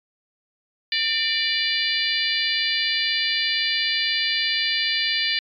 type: harmonic tone with a mistuned harmonic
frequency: 586 Hz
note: D5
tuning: 4 cents flat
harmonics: 3 / 4 / 5 / 6 / 7 / 8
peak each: -27 / -27 / -27 / -27 / -27 / -27 dBFS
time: 0.92-5.39 s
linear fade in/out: 2 ms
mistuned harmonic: 3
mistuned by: +49 cents
effects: MP3 96 kbps

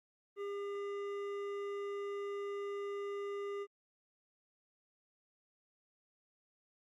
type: tone with hard clipping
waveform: sine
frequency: 403 Hz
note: G4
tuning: 48 cents sharp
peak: -40 dBFS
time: 0.36-3.67 s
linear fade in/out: 50 ms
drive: 11 dB
effects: Opus 32 kbps

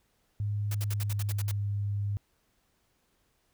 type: tone with pitch glide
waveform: sine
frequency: 103.3 to 101.53 Hz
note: G#2 to G#2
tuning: -9 to -39 cents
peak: -28 dBFS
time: 0.4-2.17 s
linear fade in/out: 0 ms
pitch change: -30 cents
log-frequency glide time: 0.79-1.42 s
type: noise bursts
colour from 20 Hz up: white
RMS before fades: -39 dBFS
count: 9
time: 0.71-1.515 s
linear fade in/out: 5 ms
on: 37 ms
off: 59 ms
effects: pink hiss -72 dBFS RMS until 3.53 s

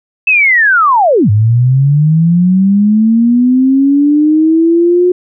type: linear two-way sweep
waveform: sine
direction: down then up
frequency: 2643 to 101.5 to 362.8 Hz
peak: -5 dBFS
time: 0.27-5.12 s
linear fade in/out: 5 ms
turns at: 1.3 s
effects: none

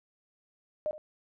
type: tone with echo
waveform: sine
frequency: 610 Hz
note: D#5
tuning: 34 cents flat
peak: -28 dBFS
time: 0.86-0.91 s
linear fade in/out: 0 ms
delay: 70 ms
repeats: 1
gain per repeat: -15 dB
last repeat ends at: 0.98 s
effects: none

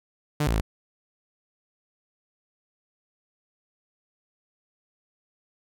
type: tone with pitch steps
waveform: sawtooth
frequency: 148.9 / 57 / 53 Hz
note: D3 / A#1 / G#1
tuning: +24 / -38 / +36 cents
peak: -18 dBFS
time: 0.4-0.61 s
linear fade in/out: 5 ms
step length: 70 ms
effects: none

